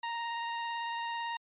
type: tone with vibrato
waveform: sawtooth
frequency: 932.3 Hz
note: A#5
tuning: in tune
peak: -30 dBFS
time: 0.03-1.37 s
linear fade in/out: 5 ms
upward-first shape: triangle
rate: 18 Hz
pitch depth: 14 cents each way
effects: resampled to 8000 Hz